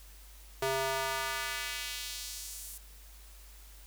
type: tone with high-pass filter sweep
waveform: square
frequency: 133.6 Hz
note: C3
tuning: 36 cents sharp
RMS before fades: -36 dBFS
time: 0.62-2.78 s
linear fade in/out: 5 ms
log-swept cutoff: 450 to 10000 Hz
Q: 1.1
effects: added 50 Hz sine -51 dBFS peak until 3.86 s + white hiss -57 dBFS RMS until 3.86 s